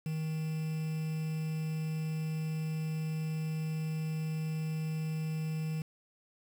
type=tone with quantisation; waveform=triangle; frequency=157.6 Hz; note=D#3; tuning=23 cents sharp; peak=-30 dBFS; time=0.06-5.82 s; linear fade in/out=2 ms; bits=8; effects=none